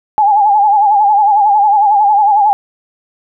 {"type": "tone with vibrato", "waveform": "sine", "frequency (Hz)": 827, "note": "G#5", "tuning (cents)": -8, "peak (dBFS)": -6, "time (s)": [0.18, 2.53], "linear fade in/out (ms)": 0, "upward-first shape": "sine", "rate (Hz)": 11, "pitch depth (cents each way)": 77, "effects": []}